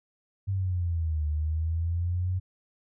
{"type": "exponential two-way sweep", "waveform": "sine", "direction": "down then up", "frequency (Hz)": [99, 74.9, 93.2], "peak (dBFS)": -25, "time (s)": [0.47, 2.4], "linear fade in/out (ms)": 20, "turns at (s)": 1.27, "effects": []}